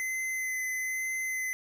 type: tone with vibrato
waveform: square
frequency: 2043 Hz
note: C7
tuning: 42 cents flat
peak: -31 dBFS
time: 0-1.53 s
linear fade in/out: 0 ms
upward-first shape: sine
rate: 1.1 Hz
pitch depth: 11 cents each way
effects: none